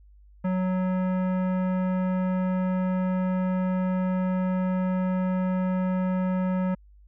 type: tone with hard clipping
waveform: sine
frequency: 185 Hz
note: F#3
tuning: in tune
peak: -25 dBFS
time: 0.44-6.75 s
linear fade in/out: 10 ms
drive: 17 dB
effects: added 50 Hz sine -50 dBFS peak until 7.07 s + low-pass 2000 Hz 12 dB/octave